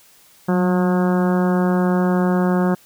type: harmonic tone with a mistuned harmonic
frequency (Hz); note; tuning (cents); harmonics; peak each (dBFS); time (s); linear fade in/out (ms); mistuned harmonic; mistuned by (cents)
180.3; F#3; -45; 1 / 2 / 3 / 4 / 5 / 6 / 7 / 8 / 9; -16 / -22 / -26 / -28 / -30 / -32 / -33 / -34 / -35; 0.48-2.75; 10; 1; +33
effects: white hiss -51 dBFS RMS until 2.85 s